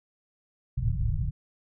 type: low-pass noise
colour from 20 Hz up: white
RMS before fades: -27 dBFS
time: 0.77-1.31 s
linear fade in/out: 10 ms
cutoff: 140 Hz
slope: 48 dB/octave
effects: none